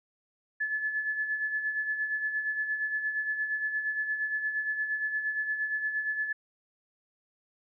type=tone with tremolo; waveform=sine; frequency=1725 Hz; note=A6; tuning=35 cents flat; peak=-26 dBFS; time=0.6-6.33 s; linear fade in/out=10 ms; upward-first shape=sine; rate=8.6 Hz; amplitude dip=55%; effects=none